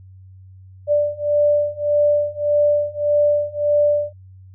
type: beating tone pair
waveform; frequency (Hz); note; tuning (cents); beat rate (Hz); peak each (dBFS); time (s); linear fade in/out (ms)
sine; 587.3 / 589; D5 / D5; 0 / +5; 1.7; -18 / -17; 0.87-4.13; 50
effects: noise-tail reverb RT60 0.1 s tail -26 dB re dry + added 94 Hz sine -40 dBFS peak until 4.54 s